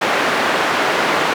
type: band-pass noise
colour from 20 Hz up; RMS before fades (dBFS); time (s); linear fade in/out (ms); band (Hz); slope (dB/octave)
white; -17; 0.01-1.34; 10; 250 to 1700; 12
effects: none